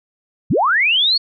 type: linear sweep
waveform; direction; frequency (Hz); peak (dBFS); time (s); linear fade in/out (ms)
sine; up; 77.78 to 4458; -12; 0.5-1.18; 10
effects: none